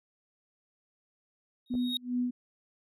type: tone with exponential growth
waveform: triangle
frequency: 3755 Hz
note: A#7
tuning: 12 cents sharp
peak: -25 dBFS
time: 1.66-1.97 s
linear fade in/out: 2 ms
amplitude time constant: 66 ms
type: tone with tremolo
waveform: sine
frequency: 246.9 Hz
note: B3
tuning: in tune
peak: -26 dBFS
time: 1.7-2.31 s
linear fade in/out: 10 ms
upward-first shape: sine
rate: 2.5 Hz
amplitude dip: 95%
type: clicks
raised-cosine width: 2 ms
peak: -30 dBFS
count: 2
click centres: 1.74 / 1.752 s
effects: none